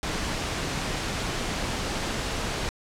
pink noise, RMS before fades -29 dBFS, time 0.03-2.69 s, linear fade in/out 0 ms, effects low-pass 7000 Hz 12 dB/octave

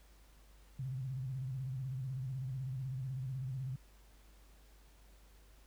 sine tone with vibrato, 130.81 Hz, C3, in tune, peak -37 dBFS, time 0.79-3.76 s, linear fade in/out 5 ms, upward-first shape square, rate 16 Hz, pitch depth 78 cents each way, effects added 50 Hz sine -59 dBFS peak until 5.66 s + pink hiss -67 dBFS RMS until 5.66 s

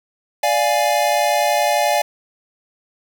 square chord, D diminished, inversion none, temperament equal, 587.3 / 698.5 / 830.6 Hz, D5 / F5 / Ab5, 0 / 0 / 0 cents, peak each -20 dBFS, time 0.43-2.02 s, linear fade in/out 5 ms, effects 8-bit

